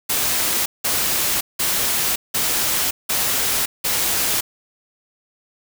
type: noise bursts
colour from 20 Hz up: white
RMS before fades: -20 dBFS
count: 6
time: 0.09-4.41 s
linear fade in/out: 10 ms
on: 570 ms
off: 180 ms
effects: none